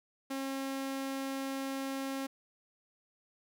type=tone; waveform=sawtooth; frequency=270 Hz; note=C#4; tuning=45 cents flat; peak=-31 dBFS; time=0.3-2.27 s; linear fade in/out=10 ms; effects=none